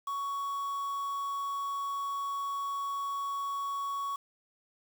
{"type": "tone with quantisation", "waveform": "triangle", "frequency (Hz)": 1117, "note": "C#6", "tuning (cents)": 13, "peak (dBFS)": -30, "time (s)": [0.07, 4.16], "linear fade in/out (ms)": 5, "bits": 8, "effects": []}